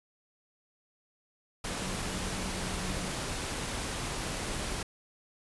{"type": "tone in noise", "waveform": "sine", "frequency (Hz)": 185, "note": "F#3", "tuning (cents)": 0, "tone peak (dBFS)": -41, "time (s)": [1.77, 3.12], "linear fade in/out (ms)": 5, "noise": "pink", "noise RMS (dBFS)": -35, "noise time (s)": [1.64, 4.83], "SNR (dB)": -9, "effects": ["resampled to 24000 Hz"]}